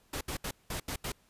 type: noise bursts at uneven times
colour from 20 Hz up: pink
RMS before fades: -36 dBFS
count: 6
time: 0.13-0.21 / 0.28-0.37 / 0.44-0.51 / 0.7-0.8 / 0.88-0.96 / 1.04-1.12 s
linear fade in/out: 5 ms
effects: pink hiss -67 dBFS RMS until 1.29 s + resampled to 32000 Hz